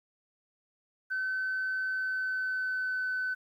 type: tone with pitch glide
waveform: sine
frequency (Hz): 1525 to 1511.8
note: G6 to F#6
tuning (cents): -48 to +37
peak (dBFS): -28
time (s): 1.1-3.35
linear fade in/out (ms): 20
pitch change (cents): -15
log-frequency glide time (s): 1.91-3.06
effects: tanh soft clip ceiling -26 dBFS + 11-bit